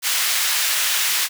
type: high-pass noise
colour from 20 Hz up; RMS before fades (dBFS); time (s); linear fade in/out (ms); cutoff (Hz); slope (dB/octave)
pink; -20; 0.02-1.29; 50; 1900; 12
effects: none